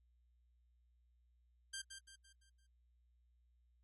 10% pulse tone with echo, 1581 Hz, G6, 14 cents sharp, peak -35 dBFS, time 1.73-1.82 s, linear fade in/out 10 ms, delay 170 ms, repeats 5, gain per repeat -7 dB, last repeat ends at 2.67 s, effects added 60 Hz sine -70 dBFS peak until 3.83 s + AAC 32 kbps

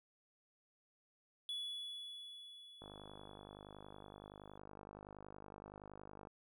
triangle tone with exponential decay, 3408 Hz, G#7, 44 cents sharp, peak -38 dBFS, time 1.49-4.58 s, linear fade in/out 1 ms, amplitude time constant 670 ms
click train, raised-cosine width 1 ms, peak -38 dBFS, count 176, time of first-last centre 2.82-6.272 s, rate 50.7 Hz
effects none

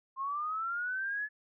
sine linear sweep, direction up, 1054 to 1724 Hz, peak -32 dBFS, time 0.16-1.29 s, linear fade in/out 50 ms, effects none

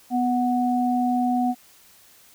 sine tone pair together, 247.9 / 738 Hz, B3 / F#5, +7 / -5 cents, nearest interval octave + perfect fifth, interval 1888 cents, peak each -21 / -23 dBFS, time 0.1-1.55 s, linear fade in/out 50 ms, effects white hiss -53 dBFS RMS until 2.34 s

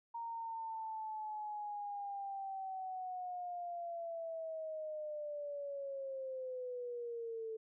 sine linear sweep, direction down, 932.3 to 440 Hz, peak -40 dBFS, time 0.14-7.57 s, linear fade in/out 10 ms, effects none

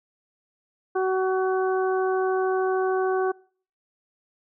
harmonic tone, 376.1 Hz, F#4, 28 cents sharp, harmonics 1 / 2 / 3 / 4, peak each -22 / -28 / -32 / -34 dBFS, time 0.95-3.32 s, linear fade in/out 10 ms, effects noise-tail reverb RT60 0.5 s tail -25 dB re dry

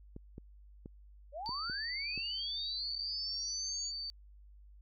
clicks, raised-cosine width 3 ms, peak -33 dBFS, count 6, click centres 0.164 / 0.381 / 0.859 / 1.492 / 1.698 / 2.177 s
sine linear sweep, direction up, 531 to 6890 Hz, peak -39 dBFS, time 1.32-3.92 s, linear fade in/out 50 ms
sine tone, 4571 Hz, D8, 48 cents flat, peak -38 dBFS, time 1.46-4.1 s, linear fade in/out 0 ms
effects added 50 Hz sine -54 dBFS peak until 4.81 s

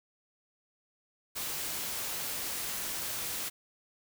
white noise, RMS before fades -36 dBFS, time 1.35-3.5 s, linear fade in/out 20 ms, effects none

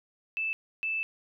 sine tone pair in turn, 2635 / 2635 Hz, E7 / E7, -1 / -1 cents, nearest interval unison, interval 0 cents, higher neither, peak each -28 dBFS, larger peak neither, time 0.37-0.53 / 0.83-1.03 s, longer second, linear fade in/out 0 ms, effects none

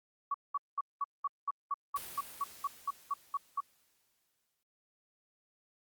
sine tone bursts, 1128 Hz, C#6, 30 cents sharp, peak -30 dBFS, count 15, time 0.31-3.605 s, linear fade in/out 5 ms, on 33 ms, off 200 ms
white noise with exponential decay, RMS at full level -44 dBFS, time 1.96-4.63 s, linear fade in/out 1 ms, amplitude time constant 580 ms
effects Opus 48 kbps

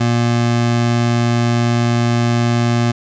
25% pulse tone, 118.7 Hz, A#2, 32 cents sharp, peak -9 dBFS, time 0-2.92 s, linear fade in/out 10 ms, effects resampled to 16000 Hz + 8-bit

